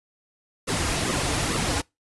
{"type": "noise with flanger", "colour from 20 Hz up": "pink", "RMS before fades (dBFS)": -25, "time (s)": [0.67, 1.82], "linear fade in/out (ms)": 20, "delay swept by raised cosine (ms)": [1.2, 5.4], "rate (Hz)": 2.3, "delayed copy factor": -0.6, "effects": ["noise-tail reverb RT60 0.2 s tail -24 dB re dry", "resampled to 24000 Hz"]}